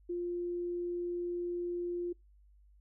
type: tone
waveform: sine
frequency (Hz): 350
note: F4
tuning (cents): +4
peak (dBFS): -33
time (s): 0.09-2.13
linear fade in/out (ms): 10
effects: noise-tail reverb RT60 0.2 s tail -26 dB re dry + added 50 Hz sine -59 dBFS peak until 2.8 s